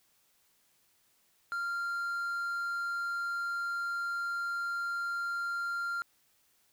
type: tone with quantisation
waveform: triangle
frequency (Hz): 1390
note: F6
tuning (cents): -9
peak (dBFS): -30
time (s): 1.52-6.02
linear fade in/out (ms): 0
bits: 10
effects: white hiss -70 dBFS RMS until 6.72 s